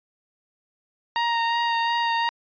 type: tone with vibrato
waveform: sawtooth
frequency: 932.3 Hz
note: A#5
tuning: in tune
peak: -17 dBFS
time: 1.16-2.29 s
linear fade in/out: 0 ms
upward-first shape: sine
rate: 2.8 Hz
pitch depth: 16 cents each way
effects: resampled to 11025 Hz